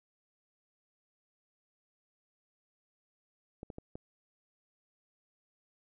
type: clicks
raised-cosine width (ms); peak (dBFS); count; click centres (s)
2; -29; 4; 3.631 / 3.702 / 3.784 / 3.955
effects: none